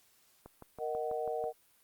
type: click train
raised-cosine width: 1 ms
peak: -33 dBFS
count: 7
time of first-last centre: 0.46-1.44 s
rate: 6.12 Hz
type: chord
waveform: sine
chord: D# minor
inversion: second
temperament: just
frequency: 466.7 / 622.3 / 746.7 Hz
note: A#4 / D#5 / F#5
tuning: +2 / 0 / +16 cents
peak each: -36 / -38 / -38 dBFS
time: 0.78-1.53 s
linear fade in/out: 50 ms
effects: white hiss -67 dBFS RMS until 1.83 s + Opus 48 kbps